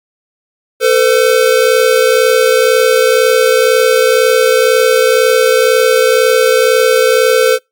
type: tone pair together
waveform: square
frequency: 447 / 509 Hz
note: A4 / C5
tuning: +27 / -48 cents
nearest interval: major second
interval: 225 cents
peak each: -10 dBFS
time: 0.8-7.59 s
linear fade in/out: 50 ms
effects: noise-tail reverb RT60 0.2 s tail -25 dB re dry + MP3 96 kbps